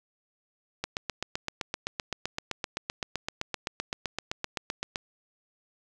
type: click train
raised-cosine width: 0.2 ms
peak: -13 dBFS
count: 33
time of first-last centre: 0.84-4.958 s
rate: 7.77 Hz
effects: none